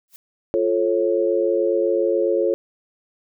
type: noise with exponential growth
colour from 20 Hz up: blue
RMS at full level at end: -38 dBFS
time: 0.08-0.16 s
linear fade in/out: 0 ms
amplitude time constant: 17 ms
type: chord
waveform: sine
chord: F augmented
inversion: none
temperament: just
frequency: 349.2 / 436.5 / 545.7 Hz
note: F4 / A4 / C#5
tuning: 0 / -14 / -27 cents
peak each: -21 dBFS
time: 0.54-2.54 s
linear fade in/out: 0 ms
effects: none